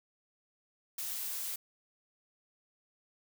blue noise, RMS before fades -38 dBFS, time 0.98-1.56 s, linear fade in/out 5 ms, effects none

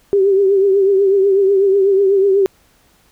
sine tone with vibrato, 391.8 Hz, G4, 1 cent flat, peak -9 dBFS, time 0.13-2.46 s, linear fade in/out 0 ms, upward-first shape triangle, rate 8.1 Hz, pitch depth 70 cents each way, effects pink hiss -54 dBFS RMS until 3.11 s

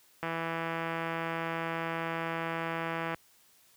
click train, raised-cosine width 0.5 ms, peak -19 dBFS, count 482, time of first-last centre 0.23-3.145 s, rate 165 Hz, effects white hiss -63 dBFS RMS until 3.76 s + high-pass 60 Hz 12 dB/octave

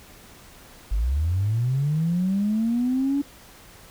sine linear sweep, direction up, 45.84 to 286.5 Hz, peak -19 dBFS, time 0.91-3.22 s, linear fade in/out 10 ms, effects tanh soft clip ceiling -15 dBFS + pink hiss -48 dBFS RMS until 3.9 s

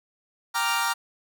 sawtooth chord, G minor seventh, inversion none, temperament equal, 784 / 932.3 / 1174.7 / 1396.9 Hz, G5 / Bb5 / D6 / F6, 0 / 0 / 0 / 0 cents, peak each -29 / -23 / -26 / -24 dBFS, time 0.54-0.94 s, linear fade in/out 20 ms, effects none

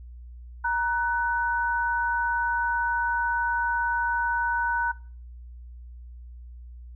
sine tone pair together, 942 / 1495.3 Hz, A#5 / F#6, +18 / +18 cents, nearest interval minor sixth, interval 800 cents, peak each -25 dBFS, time 0.64-4.92 s, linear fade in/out 10 ms, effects noise-tail reverb RT60 0.4 s tail -21 dB re dry + added 60 Hz sine -40 dBFS peak until 6.95 s

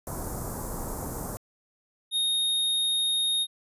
pink band-stop noise, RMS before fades -34 dBFS, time 0.07-1.37 s, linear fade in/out 0 ms, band 1200 to 7300 Hz, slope 24 dB/octave
square tone, 3714 Hz, A#7, 7 cents flat, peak -24 dBFS, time 2.11-3.47 s, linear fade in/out 50 ms
effects resampled to 32000 Hz

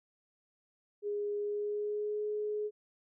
sine tone with pitch glide, 412.1 to 421.2 Hz, G#4 to G#4, -13 to +24 cents, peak -32 dBFS, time 1.02-2.71 s, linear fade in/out 50 ms, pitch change +37 cents, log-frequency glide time 1.37-2.23 s, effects none

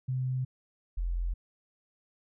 sine tone pair in turn, 128.9 / 43.3 Hz, C3 / F1, -26 / -14 cents, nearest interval octave + perfect fifth, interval 1888 cents, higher first, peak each -28 / -28 dBFS, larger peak neither, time 0.08-0.45 / 0.97-1.34 s, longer neither, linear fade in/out 10 ms, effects none

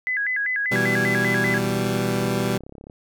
sine tone with vibrato, 1824 Hz, A#6, 38 cents flat, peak -21 dBFS, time 0.07-1.58 s, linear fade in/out 0 ms, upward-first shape square, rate 5.1 Hz, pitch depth 170 cents each way
20% pulse chord, E minor, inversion second, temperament equal, 123.47 / 164.81 / 196 Hz, B2 / E3 / G3, 0 / 0 / 0 cents, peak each -20 / -25 / -19 dBFS, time 0.71-2.58 s, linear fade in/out 10 ms
click train, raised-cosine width 2 ms, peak -27 dBFS, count 50, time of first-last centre 1.47-2.899 s, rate 34.3 Hz
effects none

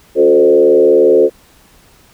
sine tone with frequency modulation, 440 Hz, A4, in tune, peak -5 dBFS, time 0.15-1.3 s, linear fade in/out 50 ms, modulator 77.1 Hz, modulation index 1.3, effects pink hiss -47 dBFS RMS until 2.13 s

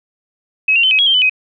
sine tone with pitch steps, 2559 / 2759 / 3065 / 2542 / 3311 / 3157 / 3002 / 2521 Hz, D#7 / F7 / G7 / D#7 / G#7 / G7 / F#7 / D#7, +48 / -22 / -40 / +36 / -6 / +12 / +24 / +22 cents, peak -9 dBFS, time 0.68-1.296 s, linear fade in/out 5 ms, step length 77 ms, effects none

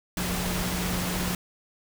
sine tone in noise, 180.1 Hz, F#3, 46 cents flat, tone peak -30 dBFS, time 0.17-1.35 s, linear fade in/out 2 ms, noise pink, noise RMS -30 dBFS, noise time 0.17-1.35 s, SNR -3 dB, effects none

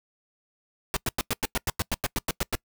pink noise bursts, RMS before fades -26 dBFS, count 14, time 0.94-2.552 s, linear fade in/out 0 ms, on 26 ms, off 96 ms, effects noise-tail reverb RT60 0.1 s tail -25 dB re dry

